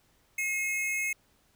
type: tone pair together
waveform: square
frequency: 2153 / 2558 Hz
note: C7 / D#7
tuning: +49 / +47 cents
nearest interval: minor third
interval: 298 cents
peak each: -30 / -36 dBFS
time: 0.38-1.13 s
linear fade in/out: 5 ms
effects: pink hiss -67 dBFS RMS until 1.55 s